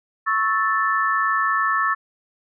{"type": "tone cluster", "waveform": "sine", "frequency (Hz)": [1106, 1309, 1760], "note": ["C#6", "E6", "A6"], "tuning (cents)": [-4, -13, 0], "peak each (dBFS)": -22, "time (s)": [0.26, 1.95], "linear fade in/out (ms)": 20, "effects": []}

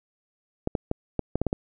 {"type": "clicks", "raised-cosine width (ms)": 2, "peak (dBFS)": -11, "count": 8, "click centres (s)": [0.674, 0.752, 0.914, 1.193, 1.356, 1.416, 1.467, 1.529], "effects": []}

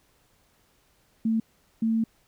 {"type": "tone pair in turn", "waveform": "sine", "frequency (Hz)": [223.5, 224.5], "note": ["A3", "A3"], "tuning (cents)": [27, 35], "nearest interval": "unison", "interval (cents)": 8, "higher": "second", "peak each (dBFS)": -21, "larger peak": "neither", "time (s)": [[1.25, 1.4], [1.82, 2.04]], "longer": "second", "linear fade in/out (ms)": 5, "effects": ["pink hiss -65 dBFS RMS until 2.27 s"]}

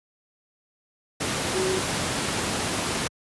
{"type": "tone in noise", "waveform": "sine", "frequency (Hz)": 374.7, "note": "F#4", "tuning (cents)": 22, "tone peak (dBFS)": -24, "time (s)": [1.54, 1.79], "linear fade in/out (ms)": 10, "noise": "pink", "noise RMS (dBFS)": -26, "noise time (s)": [1.2, 3.08], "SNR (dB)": -1, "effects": ["high-pass 100 Hz 12 dB/octave", "resampled to 24000 Hz"]}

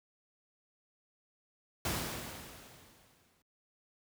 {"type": "noise with exponential decay", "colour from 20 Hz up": "pink", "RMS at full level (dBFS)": -33, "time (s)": [1.85, 3.42], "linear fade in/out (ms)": 2, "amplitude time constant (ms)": 340, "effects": ["high-pass 60 Hz 12 dB/octave"]}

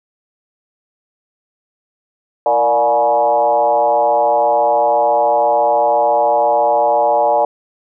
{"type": "tone with frequency modulation", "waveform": "sine", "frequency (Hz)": 715, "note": "F5", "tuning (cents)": 41, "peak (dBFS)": -10, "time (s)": [2.46, 7.45], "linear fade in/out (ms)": 2, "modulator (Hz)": 126, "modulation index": 1.6, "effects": []}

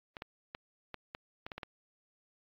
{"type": "clicks", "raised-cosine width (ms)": 0.3, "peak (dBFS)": -24, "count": 9, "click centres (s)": [0.168, 0.221, 0.549, 0.943, 1.149, 1.465, 1.518, 1.58, 1.632], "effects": ["low-pass 4000 Hz 12 dB/octave", "AAC 32 kbps"]}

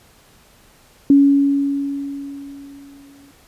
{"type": "tone with exponential decay", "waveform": "sine", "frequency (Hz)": 280.1, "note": "C#4", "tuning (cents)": 18, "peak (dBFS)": -6, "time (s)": [1.1, 3.31], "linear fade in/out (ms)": 2, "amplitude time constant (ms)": 480, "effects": ["pink hiss -51 dBFS RMS until 3.47 s", "resampled to 32000 Hz"]}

